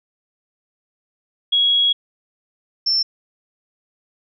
sine tone pair in turn, 3322 / 5366 Hz, G#7 / E8, 0 / +30 cents, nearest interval minor sixth, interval 830 cents, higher second, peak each -13 / -15 dBFS, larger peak first, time 1.52-1.93 / 2.86-3.03 s, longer first, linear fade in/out 10 ms, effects none

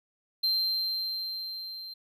triangle tone with level ramp, 4143 Hz, C8, 18 cents flat, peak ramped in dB -22 to -38 dBFS, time 0.43-1.94 s, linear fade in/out 10 ms, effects none

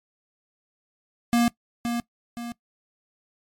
square tone with echo, 236.6 Hz, A#3, 26 cents sharp, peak -18 dBFS, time 1.33-1.48 s, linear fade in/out 0 ms, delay 520 ms, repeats 2, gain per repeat -7 dB, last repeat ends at 2.52 s, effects noise-tail reverb RT60 0.1 s tail -21 dB re dry + MP3 64 kbps

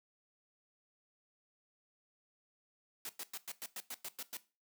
white noise bursts, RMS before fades -43 dBFS, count 10, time 3.05-4.37 s, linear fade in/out 2 ms, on 42 ms, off 100 ms, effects noise-tail reverb RT60 0.3 s tail -17 dB re dry + high-pass 200 Hz 12 dB/octave

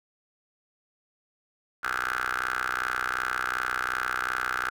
15% pulse ring-modulated tone, 62.7 Hz, B1, 27 cents sharp, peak -18 dBFS, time 1.83-4.7 s, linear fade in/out 10 ms, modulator 1430 Hz, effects none

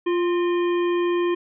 harmonic tone with a mistuned harmonic, 349.2 Hz, F4, in tune, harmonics 1 / 3 / 5 / 7 / 9, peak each -19 / -30 / -36 / -38 / -40 dBFS, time 0.06-1.35 s, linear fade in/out 10 ms, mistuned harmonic 5, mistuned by +72 cents, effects none

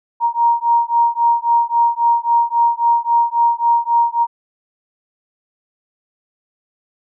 sine beating tone pair, 936 / 939.7 Hz, A#5 / A#5, +7 / +14 cents, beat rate 3.7 Hz, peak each -15 dBFS, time 0.2-4.27 s, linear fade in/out 50 ms, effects none

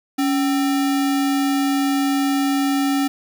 sine tone with sample-and-hold, 278.8 Hz, C#4, 10 cents sharp, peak -16 dBFS, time 0.18-3.08 s, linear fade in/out 10 ms, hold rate 1050 Hz, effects none

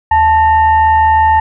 sine tone with frequency modulation, 877 Hz, A5, 6 cents flat, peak -6 dBFS, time 0.11-1.4 s, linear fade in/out 5 ms, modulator 956 Hz, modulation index 0.49, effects none

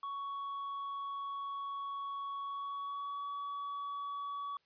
triangle tone with pitch glide, 1116 to 1134.9 Hz, C#6 to C#6, +11 to +40 cents, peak -36 dBFS, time 0.03-4.57 s, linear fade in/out 2 ms, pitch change +29 cents, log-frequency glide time 2.42-3.27 s, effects white hiss -75 dBFS RMS until 4.65 s + resampled to 11025 Hz

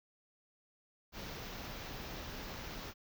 pink band-stop noise, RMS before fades -45 dBFS, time 1.12-2.94 s, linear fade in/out 50 ms, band 6300 to 14000 Hz, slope 48 dB/octave, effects none

